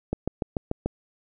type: click train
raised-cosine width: 2 ms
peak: -12 dBFS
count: 6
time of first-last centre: 0.13-0.86 s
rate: 6.85 Hz
effects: none